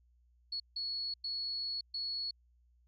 sine tone bursts at uneven times, 4373 Hz, C#8, 24 cents flat, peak -35 dBFS, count 4, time 0.52-0.6 / 0.76-1.14 / 1.24-1.81 / 1.94-2.31 s, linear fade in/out 5 ms, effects added 60 Hz sine -65 dBFS peak until 2.87 s

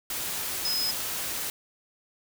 sine tone in noise, 5090 Hz, D#8, 39 cents sharp, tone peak -26 dBFS, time 0.65-0.91 s, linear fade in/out 2 ms, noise white, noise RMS -32 dBFS, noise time 0.1-1.5 s, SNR +3 dB, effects none

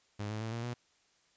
sawtooth tone with pitch steps, 103.8 / 107.9 / 112.15 / 116.58 / 121.18 Hz, G#2 / A2 / A2 / A#2 / B2, 0 / -33 / +34 / +1 / -32 cents, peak -32 dBFS, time 0.19-0.74 s, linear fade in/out 10 ms, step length 110 ms, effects white hiss -70 dBFS RMS until 1.36 s + resampled to 16000 Hz

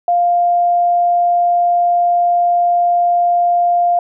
sine tone, 700 Hz, F5, 4 cents sharp, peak -10 dBFS, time 0.08-3.99 s, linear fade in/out 2 ms, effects none

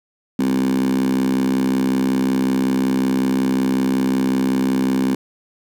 10% pulse tone with high-pass filter, 65.41 Hz, C2, in tune, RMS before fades -18 dBFS, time 0.39-5.15 s, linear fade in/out 5 ms, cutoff 230 Hz, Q 9.3, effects none

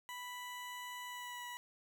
20% pulse tone with pitch glide, 987.8 to 975.3 Hz, B5 to B5, 0 to -22 cents, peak -39 dBFS, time 0.09-1.57 s, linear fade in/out 0 ms, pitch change -22 cents, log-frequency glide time 1.06-1.46 s, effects 12-bit

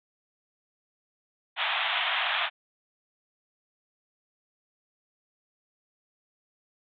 white band-pass noise, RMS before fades -28 dBFS, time 1.56-2.5 s, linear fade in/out 50 ms, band 640 to 3600 Hz, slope 96 dB/octave, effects none

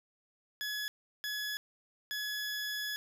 20% pulse tone bursts at uneven times, 1694 Hz, G#6, 34 cents sharp, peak -30 dBFS, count 3, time 0.61-0.88 / 1.24-1.57 / 2.11-2.96 s, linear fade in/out 0 ms, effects none

